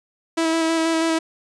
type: tone with vibrato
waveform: sawtooth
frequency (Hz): 325.9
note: E4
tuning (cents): -20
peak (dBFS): -14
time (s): 0.37-1.19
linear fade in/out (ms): 10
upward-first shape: square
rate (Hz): 6.2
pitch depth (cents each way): 14
effects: resampled to 22050 Hz

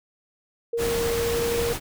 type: tone with pitch glide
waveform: sine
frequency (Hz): 466.2 to 469.2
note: A#4 to A#4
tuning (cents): 0 to +11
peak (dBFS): -23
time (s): 0.73-1.73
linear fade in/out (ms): 5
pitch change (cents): +11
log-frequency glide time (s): 1.24-1.56
type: noise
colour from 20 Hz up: pink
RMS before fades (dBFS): -29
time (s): 0.77-1.8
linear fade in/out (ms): 50
effects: none

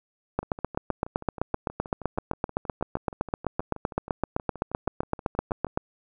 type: two click trains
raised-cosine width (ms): 1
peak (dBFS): -24 / -10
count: 34 / 43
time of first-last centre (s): 0.43-5.668 / 0.39-5.775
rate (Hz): 6.3 / 7.8
effects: none

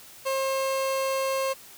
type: tone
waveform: 30% pulse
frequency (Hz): 535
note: C5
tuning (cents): +38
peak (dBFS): -22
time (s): 0.25-1.54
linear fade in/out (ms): 20
effects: white hiss -48 dBFS RMS until 1.77 s

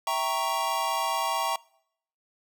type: chord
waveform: square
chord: E diminished seventh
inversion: none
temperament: equal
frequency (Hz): 659.3 / 784 / 932.3 / 1108.7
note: E5 / G5 / Bb5 / Db6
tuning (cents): 0 / 0 / 0 / 0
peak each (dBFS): -34 / -33 / -30 / -31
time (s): 0.07-1.56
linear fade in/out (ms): 2
effects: noise-tail reverb RT60 0.7 s tail -24 dB re dry

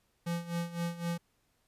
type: tone with tremolo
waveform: square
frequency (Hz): 170.8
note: F3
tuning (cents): -38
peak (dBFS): -31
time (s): 0.26-1.18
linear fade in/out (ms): 10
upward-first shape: sine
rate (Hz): 3.9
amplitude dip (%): 80
effects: pink hiss -74 dBFS RMS until 1.67 s + resampled to 32000 Hz

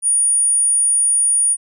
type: tone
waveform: sine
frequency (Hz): 9520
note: D9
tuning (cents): +22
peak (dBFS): -12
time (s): 0.02-1.57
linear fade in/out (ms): 50
effects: none

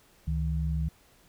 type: tone pair together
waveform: sine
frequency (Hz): 69.8 / 158.33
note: C#2 / D#3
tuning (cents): +13 / +31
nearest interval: octave + major second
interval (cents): 1418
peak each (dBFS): -28 / -30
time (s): 0.27-0.89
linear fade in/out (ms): 10
effects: pink hiss -61 dBFS RMS until 1.28 s

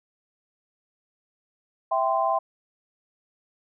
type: chord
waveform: sine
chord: C major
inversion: first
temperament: equal with one note detuned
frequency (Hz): 659.3 / 784 / 1037.5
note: E5 / G5 / C6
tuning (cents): 0 / 0 / -15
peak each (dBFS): -25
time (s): 1.91-2.39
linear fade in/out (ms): 10
effects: none

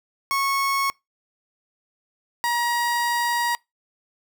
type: tone pair in turn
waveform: 30% pulse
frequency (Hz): 1100 / 951.5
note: C#6 / A#5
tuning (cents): -14 / +35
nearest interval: minor third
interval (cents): 251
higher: first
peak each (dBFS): -18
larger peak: neither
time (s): 0.31-0.9 / 2.44-3.55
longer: second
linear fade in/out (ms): 0
effects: noise-tail reverb RT60 0.2 s tail -25 dB re dry

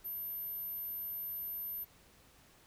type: tone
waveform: sine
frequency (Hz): 13000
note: G#9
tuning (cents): -38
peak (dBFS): -38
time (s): 0.04-1.85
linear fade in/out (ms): 20
effects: pink hiss -63 dBFS RMS until 2.66 s

